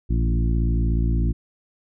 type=harmonic tone with a mistuned harmonic; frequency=56.7 Hz; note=A#1; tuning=47 cents flat; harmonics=1 / 2 / 3 / 4 / 5 / 6; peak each=-19 / -25 / -29 / -31 / -33 / -35 dBFS; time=0.09-1.33 s; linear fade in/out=20 ms; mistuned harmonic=2; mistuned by=+33 cents; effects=none